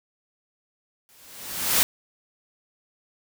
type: noise with exponential growth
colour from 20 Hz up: white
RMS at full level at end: -17 dBFS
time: 1.09-1.83 s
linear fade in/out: 0 ms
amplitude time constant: 160 ms
effects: none